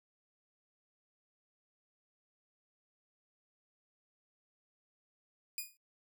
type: tone with exponential decay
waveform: 5% pulse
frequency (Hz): 2462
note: D#7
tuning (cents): -19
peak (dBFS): -24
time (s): 5.58-5.77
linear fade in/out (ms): 1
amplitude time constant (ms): 40
effects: noise-tail reverb RT60 0.1 s tail -23 dB re dry